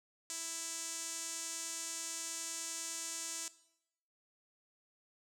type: tone with band-pass filter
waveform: sawtooth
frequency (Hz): 329.6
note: E4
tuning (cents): 0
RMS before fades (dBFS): -42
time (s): 0.3-3.48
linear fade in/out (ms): 0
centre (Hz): 7400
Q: 2.9
effects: noise-tail reverb RT60 0.8 s tail -18 dB re dry